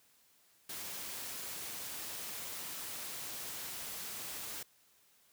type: noise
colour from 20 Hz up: white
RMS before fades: -43 dBFS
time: 0.69-4.63 s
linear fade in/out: 5 ms
effects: white hiss -68 dBFS RMS until 5.32 s + high-pass 60 Hz 12 dB/octave